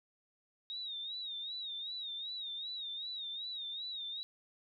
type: tone with vibrato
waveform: sine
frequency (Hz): 3754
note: A#7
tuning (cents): +11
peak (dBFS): -39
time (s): 0.7-4.23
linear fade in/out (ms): 0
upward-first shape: sine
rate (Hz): 2.6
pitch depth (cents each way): 99
effects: none